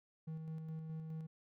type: tone with tremolo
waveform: triangle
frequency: 159.2 Hz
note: D#3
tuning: 40 cents sharp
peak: -39 dBFS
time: 0.27-1.27 s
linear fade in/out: 10 ms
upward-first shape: square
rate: 4.8 Hz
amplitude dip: 30%
effects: none